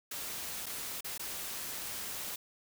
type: noise with dropouts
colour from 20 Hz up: white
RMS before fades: -40 dBFS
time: 0.11-2.36 s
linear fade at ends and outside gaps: 5 ms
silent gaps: 0.659-0.664 / 1.008-1.044 / 1.179-1.194 s
effects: none

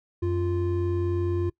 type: tone pair together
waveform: triangle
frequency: 91.17 / 348.4 Hz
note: F#2 / F4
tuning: -25 / -4 cents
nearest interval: octave + major seventh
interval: 2321 cents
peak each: -24 dBFS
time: 0.22-1.5 s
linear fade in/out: 10 ms
effects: noise-tail reverb RT60 0.1 s tail -22 dB re dry

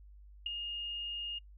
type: tone with ADSR envelope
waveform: sine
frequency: 2841 Hz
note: F7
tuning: 29 cents sharp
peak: -29 dBFS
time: 0.46-1.39 s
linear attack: 4 ms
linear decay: 8 ms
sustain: -8 dB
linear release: 12 ms
effects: noise-tail reverb RT60 0.1 s tail -23 dB re dry + added 50 Hz sine -52 dBFS peak until 1.57 s

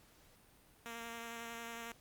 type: tone with vibrato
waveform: 5% pulse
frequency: 231.8 Hz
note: A#3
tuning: 10 cents flat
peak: -33 dBFS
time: 0.86-1.92 s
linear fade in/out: 0 ms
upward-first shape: square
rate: 11 Hz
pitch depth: 11 cents each way
effects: pink hiss -65 dBFS RMS until 2 s + Opus 48 kbps

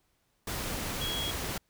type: tone in noise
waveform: sine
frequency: 3310 Hz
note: G#7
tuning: 6 cents flat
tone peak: -33 dBFS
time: 1.01-1.31 s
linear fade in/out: 5 ms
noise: pink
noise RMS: -35 dBFS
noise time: 0.47-1.58 s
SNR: -1 dB
effects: pink hiss -73 dBFS RMS until 1.69 s

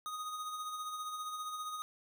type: tone with tremolo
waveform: square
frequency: 1244.5 Hz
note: D#6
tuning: in tune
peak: -38 dBFS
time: 0.06-1.82 s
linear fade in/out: 0 ms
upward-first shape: sine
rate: 15 Hz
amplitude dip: 40%
effects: none

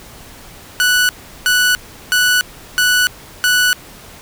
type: tone bursts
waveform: sawtooth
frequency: 1480 Hz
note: F#6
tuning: in tune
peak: -7 dBFS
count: 5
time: 0.8-3.73 s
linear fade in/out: 0 ms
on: 290 ms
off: 370 ms
effects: pink hiss -38 dBFS RMS until 4.21 s

